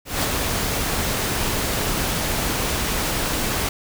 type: noise with ADSR envelope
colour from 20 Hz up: pink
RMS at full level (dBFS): -20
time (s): 0.05-3.69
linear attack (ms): 180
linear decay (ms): 30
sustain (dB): -3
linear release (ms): 4
effects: none